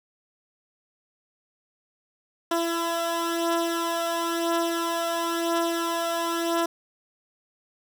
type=beating tone pair; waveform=15% pulse; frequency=335.9 / 336.88 Hz; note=E4 / E4; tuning=+33 / +38 cents; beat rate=0.98 Hz; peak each=-19 / -24 dBFS; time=2.51-6.66 s; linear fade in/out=5 ms; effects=none